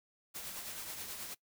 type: noise with tremolo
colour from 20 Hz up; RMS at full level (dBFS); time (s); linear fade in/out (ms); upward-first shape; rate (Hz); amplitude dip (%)
white; -42; 0.34-1.35; 20; triangle; 9.3; 45
effects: noise-tail reverb RT60 0.1 s tail -21 dB re dry